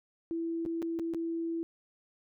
sine tone with dropouts, 331.8 Hz, E4, 11 cents sharp, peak -31 dBFS, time 0.31-1.63 s, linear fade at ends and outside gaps 0 ms, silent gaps 0.652-0.661 / 0.82-0.826 / 0.99-0.996 / 1.137-1.146 s, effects none

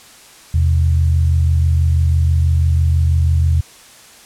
sine tone pair together, 81.7 / 127.82 Hz, E2 / C3, -15 / -40 cents, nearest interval minor sixth, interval 775 cents, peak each -11 / -19 dBFS, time 0.54-3.61 s, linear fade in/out 5 ms, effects white hiss -42 dBFS RMS until 4.25 s + low-pass 10000 Hz 12 dB/octave

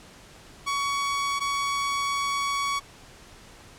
sawtooth tone pair in turn, 1123 / 1123 Hz, C#6 / C#6, +22 / +22 cents, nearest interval unison, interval 0 cents, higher neither, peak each -21 dBFS, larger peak neither, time 0.66-1.4 / 1.4-2.8 s, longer second, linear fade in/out 20 ms, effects pink hiss -49 dBFS RMS until 3.78 s + low-pass 9000 Hz 12 dB/octave

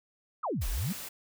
sine exponential two-way sweep, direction down then up, 1396.9 to 33.98 to 222.8 Hz, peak -29 dBFS, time 0.43-0.93 s, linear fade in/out 10 ms, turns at 0.68 s
white noise, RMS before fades -41 dBFS, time 0.61-1.09 s, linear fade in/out 10 ms
effects none

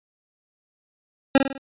25% pulse tone with echo, 271.6 Hz, C#4, 35 cents flat, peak -7 dBFS, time 1.35-1.38 s, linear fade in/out 2 ms, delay 50 ms, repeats 4, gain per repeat -6 dB, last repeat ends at 1.58 s, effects resampled to 8000 Hz

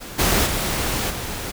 pink noise with level steps, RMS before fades -35 / -18 / -23 / -29 dBFS, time 0-1.52 s, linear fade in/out 20 ms, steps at 0.18 / 0.45 / 1.09 s, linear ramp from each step 20 ms, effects none

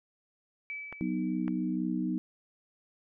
sine tone with exponential decay, 2300 Hz, D7, 37 cents flat, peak -34 dBFS, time 0.7-1.76 s, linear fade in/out 0 ms, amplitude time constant 230 ms
clicks, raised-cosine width 0.5 ms, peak -26 dBFS, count 2, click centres 0.926 / 1.48 s
sine chord, B major, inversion second, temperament equal, 185 / 246.9 / 311.1 Hz, F#3 / B3 / D#4, 0 / 0 / 0 cents, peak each -33 dBFS, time 1.01-2.18 s, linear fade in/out 0 ms
effects none

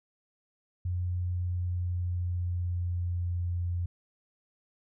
sine tone with pitch glide, 89.3 to 87.61 Hz, F2 to F2, +39 to +6 cents, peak -28 dBFS, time 0.85-3.86 s, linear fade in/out 5 ms, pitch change -33 cents, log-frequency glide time 1.21-3.57 s, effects none

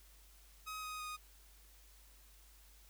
sawtooth tone with pitch steps, 1265 / 1251.9 / 1239 Hz, D#6 / D#6 / D#6, +28 / +10 / -8 cents, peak -39 dBFS, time 0.66-1.17 s, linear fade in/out 20 ms, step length 170 ms, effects added 50 Hz sine -61 dBFS peak until 2.89 s + white hiss -65 dBFS RMS until 2.89 s

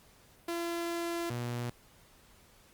sawtooth tone pair in turn, 340.2 / 120.56 Hz, F4 / B2, -45 / -41 cents, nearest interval octave + tritone, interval 1796 cents, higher first, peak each -29 / -30 dBFS, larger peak first, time 0.48-1.3 / 1.3-1.7 s, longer first, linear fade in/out 5 ms, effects pink hiss -61 dBFS RMS until 2.73 s + Opus 48 kbps

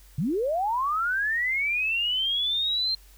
sine linear sweep, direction up, 123.47 to 4186 Hz, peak -23 dBFS, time 0.18-2.95 s, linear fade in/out 5 ms, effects added 48 Hz sine -50 dBFS peak until 3.17 s + white hiss -57 dBFS RMS until 3.17 s

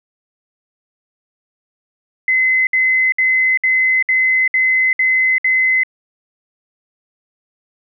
sine tone bursts, 2044 Hz, C7, 41 cents flat, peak -11 dBFS, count 8, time 2.28-5.834 s, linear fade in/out 2 ms, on 390 ms, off 62 ms, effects none

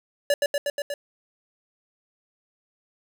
square tone with echo, 574 Hz, D5, 40 cents flat, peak -18 dBFS, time 0.3-0.34 s, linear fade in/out 2 ms, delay 120 ms, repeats 5, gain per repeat -2 dB, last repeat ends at 0.94 s, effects none

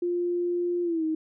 sine tone with pitch glide, 350.6 to 316 Hz, F4 to D#4, +7 to +27 cents, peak -24 dBFS, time 0.02-1.15 s, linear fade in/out 5 ms, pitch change -180 cents, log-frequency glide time 0.83-1.04 s, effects none

